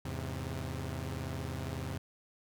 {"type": "chord", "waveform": "sawtooth", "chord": "E augmented", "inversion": "none", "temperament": "equal with one note detuned", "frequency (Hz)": [82.41, 103.83, 132.41], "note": ["E2", "G#2", "B#2"], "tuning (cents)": [0, 0, 21], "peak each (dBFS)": [-36, -39, -36], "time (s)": [0.05, 1.98], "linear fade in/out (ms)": 5, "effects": []}